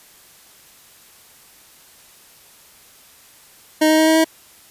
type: tone with pitch steps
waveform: 25% pulse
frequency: 311.1 / 313.6 / 316.2 / 318.7 / 321.3 Hz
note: D#4 / D#4 / D#4 / D#4 / E4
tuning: 0 / +14 / +28 / +42 / -44 cents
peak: -8 dBFS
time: 3.81-4.245 s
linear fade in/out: 10 ms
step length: 87 ms
effects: white hiss -48 dBFS RMS until 4.7 s + resampled to 32000 Hz